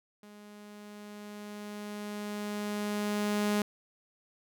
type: tone with level ramp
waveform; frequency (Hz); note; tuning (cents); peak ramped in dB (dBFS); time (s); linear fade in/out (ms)
sawtooth; 207.7; G#3; 0; -46 to -22; 0.23-3.62; 2
effects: none